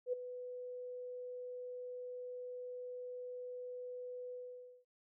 sine tone with ADSR envelope, 497 Hz, B4, 11 cents sharp, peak -31 dBFS, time 0.06-4.85 s, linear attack 69 ms, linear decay 10 ms, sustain -12 dB, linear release 530 ms, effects none

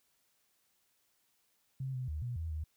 sine tone with pitch steps, 132.8 / 127.5 / 76.2 / 121.6 / 81.4 / 77.5 Hz, C3 / C3 / D#2 / B2 / E2 / D#2, +26 / -44 / -36 / -26 / -21 / -6 cents, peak -35 dBFS, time 1.8-2.64 s, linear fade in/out 5 ms, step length 140 ms, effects white hiss -75 dBFS RMS until 2.76 s

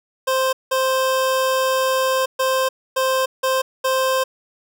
25% pulse tone bursts at uneven times, 523.3 Hz, C5, in tune, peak -13 dBFS, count 6, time 0.27-0.53 / 0.71-2.26 / 2.39-2.69 / 2.96-3.26 / 3.43-3.62 / 3.84-4.24 s, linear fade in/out 10 ms, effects none

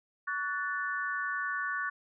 sine chord, F# minor, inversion second, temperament equal with one note detuned, 1130.7 / 1480 / 1760 Hz, C#6 / F#6 / A6, +34 / 0 / 0 cents, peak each -36 / -34 / -36 dBFS, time 0.27-1.9 s, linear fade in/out 10 ms, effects none

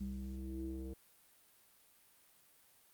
square tone with low-pass filter sweep, 65.41 Hz, C2, in tune, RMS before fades -43 dBFS, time 0-0.94 s, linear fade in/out 10 ms, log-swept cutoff 210 to 410 Hz, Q 6.7, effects white hiss -67 dBFS RMS until 2.93 s + Opus 48 kbps

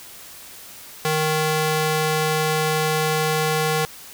square tone with high-pass filter, 155.56 Hz, D#3, in tune, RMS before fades -21 dBFS, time 1.05-3.85 s, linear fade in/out 0 ms, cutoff 320 Hz, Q 0.6, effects white hiss -41 dBFS RMS until 4.13 s

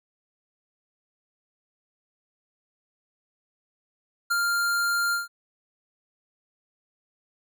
square tone with ADSR envelope, 1396.9 Hz, F6, in tune, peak -21 dBFS, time 4.3-5.28 s, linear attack 14 ms, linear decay 23 ms, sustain -2 dB, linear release 150 ms, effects none

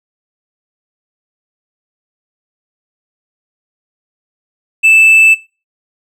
sine tone with hard clipping, 2637 Hz, E7, in tune, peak -5 dBFS, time 4.83-5.35 s, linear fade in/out 20 ms, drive 3 dB, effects noise-tail reverb RT60 0.3 s tail -18 dB re dry

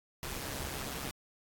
pink noise with amplitude modulation, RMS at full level -37 dBFS, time 0.23-1.11 s, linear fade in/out 0 ms, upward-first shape sine, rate 134 Hz, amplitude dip 60%, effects AAC 64 kbps

